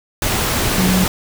sine tone in noise, 185 Hz, F#3, in tune, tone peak -13 dBFS, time 0.78-1.04 s, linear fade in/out 2 ms, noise pink, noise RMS -18 dBFS, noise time 0.22-1.08 s, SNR +2 dB, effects none

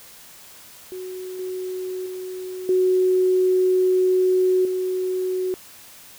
sine tone with level steps, 370 Hz, F#4, in tune, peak -30 / -26 / -29 / -15 / -21 dBFS, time 0.92-5.54 s, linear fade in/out 0 ms, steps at 1.39 / 2.06 / 2.69 / 4.65 s, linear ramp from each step 2 ms, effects white hiss -45 dBFS RMS until 6.18 s

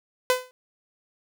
sawtooth tone with exponential decay, 506 Hz, B4, 42 cents sharp, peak -12 dBFS, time 0.3-0.51 s, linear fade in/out 0 ms, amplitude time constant 44 ms, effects none

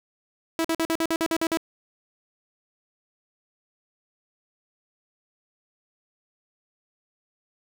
sawtooth tone bursts, 327.2 Hz, E4, 13 cents flat, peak -18 dBFS, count 10, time 0.59-1.572 s, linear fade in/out 0 ms, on 55 ms, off 48 ms, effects none

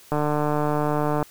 click train, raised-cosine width 1 ms, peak -10 dBFS, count 166, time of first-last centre 0.12-1.227 s, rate 149 Hz, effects white hiss -50 dBFS RMS until 1.3 s

